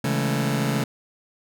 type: chord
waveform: sawtooth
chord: A major seventh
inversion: first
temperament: just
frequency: 137.5 / 165 / 206.2 / 220 Hz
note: C#3 / E3 / G#3 / A3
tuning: -14 / +2 / -12 / 0 cents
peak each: -20 / -25 / -25 / -23 dBFS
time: 0.04-0.84 s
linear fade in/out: 5 ms
effects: none